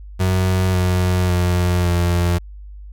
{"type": "tone with pitch steps", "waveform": "35% pulse", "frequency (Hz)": [92.8, 90.89, 89.02, 87.19], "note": ["F#2", "F#2", "F2", "F2"], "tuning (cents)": [6, -30, 34, -2], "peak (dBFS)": -13, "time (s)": [0.19, 2.39], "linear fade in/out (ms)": 20, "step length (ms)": 550, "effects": ["added 50 Hz sine -33 dBFS peak until 2.92 s"]}